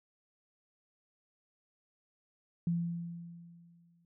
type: tone with exponential decay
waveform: sine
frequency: 170.4 Hz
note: F3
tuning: 42 cents flat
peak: -27 dBFS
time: 2.67-4.05 s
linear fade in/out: 2 ms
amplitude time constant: 300 ms
effects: none